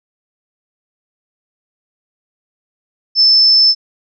sine tone, 5274 Hz, E8, in tune, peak -6 dBFS, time 3.15-3.75 s, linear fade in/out 50 ms, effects none

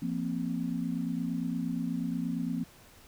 sine chord, F suspended fourth, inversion none, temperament equal with one note detuned, 172.21 / 233.1 / 261.6 Hz, F3 / Bb3 / C4, -24 / 0 / 0 cents, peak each -34 dBFS, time 0.02-2.64 s, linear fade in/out 5 ms, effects pink hiss -56 dBFS RMS until 3.07 s

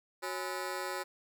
15% pulse ring-modulated tone, 460 Hz, A#4, 23 cents flat, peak -26 dBFS, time 0.22-1.04 s, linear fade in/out 20 ms, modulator 89.9 Hz, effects none

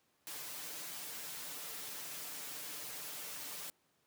white noise with comb filter, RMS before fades -45 dBFS, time 0.27-3.7 s, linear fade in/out 0 ms, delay 6.7 ms, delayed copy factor +0.7, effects pink hiss -75 dBFS RMS until 4.06 s + high-pass 150 Hz 12 dB/octave

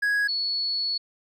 triangle / sine tone pair in turn, 1661.2 / 4402 Hz, G#6 / C#8, 0 / -13 cents, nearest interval octave + perfect fourth, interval 1687 cents, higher second, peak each -19 / -24 dBFS, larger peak first, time 0.02-0.28 / 0.28-0.98 s, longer second, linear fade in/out 10 ms, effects none

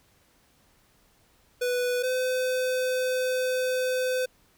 square tone pair in turn, 493.9 / 509.3 Hz, B4 / C5, 0 / -47 cents, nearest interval minor second, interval 53 cents, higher second, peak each -25 dBFS, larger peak neither, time 1.61-2.03 / 2.03-4.26 s, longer second, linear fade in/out 10 ms, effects pink hiss -63 dBFS RMS until 4.57 s

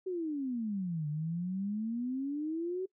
sine exponential two-way sweep, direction down then up, 382.2 to 146.83 to 382.2 Hz, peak -32 dBFS, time 0.06-2.86 s, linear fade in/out 10 ms, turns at 1.08 s, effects noise-tail reverb RT60 0.1 s tail -22 dB re dry

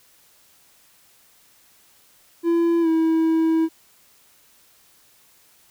triangle tone with pitch glide, 337.4 to 323.7 Hz, E4 to E4, +40 to -31 cents, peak -14 dBFS, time 2.43-3.69 s, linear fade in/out 50 ms, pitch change -71 cents, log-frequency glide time 2.81-2.88 s, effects white hiss -56 dBFS RMS until 5.7 s

